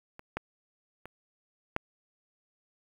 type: clicks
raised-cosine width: 0.5 ms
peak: -30 / -17 / -28 / -13 dBFS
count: 4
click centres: 0.194 / 0.37 / 1.056 / 1.764 s
effects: 8-bit